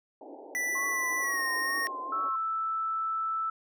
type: band-pass noise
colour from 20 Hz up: pink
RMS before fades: -46 dBFS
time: 0.21-2.29 s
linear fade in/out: 2 ms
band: 270 to 880 Hz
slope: 96 dB/octave
type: tone with pitch glide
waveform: square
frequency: 1975.5 to 1853.9 Hz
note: B6 to A#6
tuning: 0 to -10 cents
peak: -29 dBFS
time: 0.55-1.87 s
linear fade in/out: 0 ms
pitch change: -110 cents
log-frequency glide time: 1.2-1.4 s
type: tone with vibrato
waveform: sine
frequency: 1071 Hz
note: C6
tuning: 40 cents sharp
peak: -34 dBFS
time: 0.75-2.36 s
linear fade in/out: 5 ms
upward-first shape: triangle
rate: 2.2 Hz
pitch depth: 75 cents each way
type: tone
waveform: sine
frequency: 1318.5 Hz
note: E6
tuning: in tune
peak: -28 dBFS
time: 2.12-3.5 s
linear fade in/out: 5 ms
effects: none